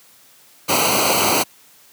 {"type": "noise with comb filter", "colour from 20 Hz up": "pink", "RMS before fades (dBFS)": -17, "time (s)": [0.68, 1.44], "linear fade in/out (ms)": 20, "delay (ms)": 0.57, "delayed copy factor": -0.95, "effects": ["white hiss -50 dBFS RMS until 1.92 s", "high-pass 100 Hz 12 dB/octave"]}